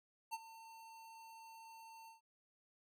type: tone with ADSR envelope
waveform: square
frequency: 902 Hz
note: A5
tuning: 43 cents sharp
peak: -39 dBFS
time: 0.31-2.21 s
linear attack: 29 ms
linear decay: 33 ms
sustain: -16 dB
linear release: 130 ms
effects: none